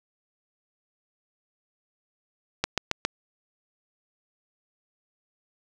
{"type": "click train", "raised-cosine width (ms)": 0.2, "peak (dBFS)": -6, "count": 4, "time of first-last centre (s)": [2.64, 3.05], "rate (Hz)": 7.31, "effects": []}